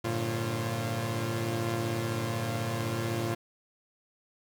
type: tone cluster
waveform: sawtooth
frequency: 99.2 / 115.1 / 147.3 / 344.7 / 539 Hz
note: G2 / A#2 / D3 / F4 / C#5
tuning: +21 / -22 / +6 / -23 / -49 cents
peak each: -35 / -28 / -36 / -32 / -36 dBFS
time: 0.04-3.35 s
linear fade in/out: 10 ms
effects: none